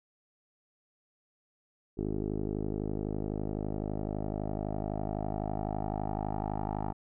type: tone with low-pass filter sweep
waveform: 10% pulse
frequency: 51.91 Hz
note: G#1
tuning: in tune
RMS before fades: -34 dBFS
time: 1.97-6.93 s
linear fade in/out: 20 ms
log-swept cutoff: 400 to 890 Hz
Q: 3.8
effects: none